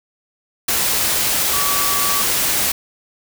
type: tone in noise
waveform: sine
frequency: 1145 Hz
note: D6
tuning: 44 cents flat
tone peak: -23 dBFS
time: 1.53-2.22 s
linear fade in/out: 5 ms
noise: white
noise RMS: -18 dBFS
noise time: 0.68-2.72 s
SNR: -8 dB
effects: none